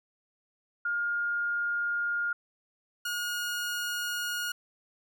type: tone pair in turn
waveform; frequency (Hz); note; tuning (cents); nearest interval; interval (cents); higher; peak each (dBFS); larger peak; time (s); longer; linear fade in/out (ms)
sine / sawtooth; 1416 / 1436.6; F6 / F6; +23 / +48; unison; 25; second; -27; neither; 0.85-2.33 / 3.05-4.52; first; 5
effects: none